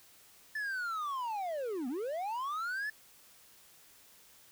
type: linear two-way sweep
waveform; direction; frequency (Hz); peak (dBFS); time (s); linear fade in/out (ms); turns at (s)
triangle; down then up; 1761 to 233.5 to 1761; -32; 0.55-2.9; 5; 1.88
effects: white hiss -60 dBFS RMS until 4.51 s

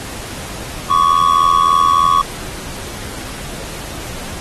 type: tone with amplitude modulation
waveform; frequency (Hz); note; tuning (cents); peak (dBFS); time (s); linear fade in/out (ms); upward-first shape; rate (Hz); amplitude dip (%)
triangle; 1122; C#6; +21; -4; 0.9-2.22; 10; sine; 83.4; 80
effects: pink hiss -29 dBFS RMS until 4.4 s + AAC 32 kbps

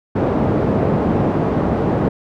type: band-pass noise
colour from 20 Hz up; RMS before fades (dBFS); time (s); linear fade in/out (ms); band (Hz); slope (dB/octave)
pink; -17; 0.15-2.09; 10; 120 to 630; 12
effects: none

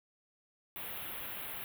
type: band-stop noise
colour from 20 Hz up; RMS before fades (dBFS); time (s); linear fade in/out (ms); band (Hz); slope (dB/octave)
white; -42; 0.76-1.64; 0; 3500 to 11000; 48
effects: none

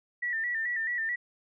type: tone with vibrato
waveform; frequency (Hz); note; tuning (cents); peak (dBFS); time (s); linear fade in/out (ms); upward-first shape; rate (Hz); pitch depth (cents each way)
sine; 1866; A#6; +1; -28; 0.22-1.16; 10; square; 4.6; 66
effects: none

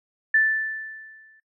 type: tone with exponential decay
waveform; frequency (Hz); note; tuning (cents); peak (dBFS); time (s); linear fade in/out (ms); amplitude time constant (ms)
sine; 1760; A6; 0; -14; 0.34-1.4; 5; 230
effects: noise-tail reverb RT60 0.1 s tail -19 dB re dry

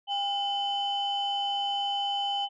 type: tone pair together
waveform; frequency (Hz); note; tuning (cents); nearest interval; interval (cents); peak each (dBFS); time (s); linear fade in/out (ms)
sine; 803 / 3032; G5 / F#7; +41 / +42; octave + major seventh; 2301; -28 / -29; 0.07-2.49; 50
effects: tanh soft clip ceiling -21 dBFS

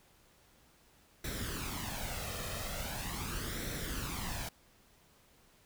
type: noise with flanger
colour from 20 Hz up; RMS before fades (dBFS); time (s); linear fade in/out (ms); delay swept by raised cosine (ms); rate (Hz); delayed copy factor
pink; -39; 1.24-4.49; 5; 0.52 to 1.62; 0.41; +0.6
effects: pink hiss -65 dBFS RMS until 5.65 s

